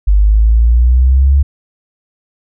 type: exponential sweep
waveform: sine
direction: up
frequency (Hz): 49.06 to 71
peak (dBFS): -5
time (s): 0.07-1.43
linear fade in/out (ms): 10
effects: none